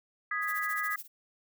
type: chord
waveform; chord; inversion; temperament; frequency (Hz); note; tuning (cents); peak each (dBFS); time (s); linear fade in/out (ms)
sine; G# minor; second; equal; 1244.5 / 1661.2 / 1975.5; D#6 / G#6 / B6; 0 / 0 / 0; -34; 0.31-0.96; 5
type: noise with tremolo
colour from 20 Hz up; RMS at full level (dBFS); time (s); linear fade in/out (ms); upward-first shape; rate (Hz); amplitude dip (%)
violet; -40; 0.41-1.08; 50; sine; 14; 90
effects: none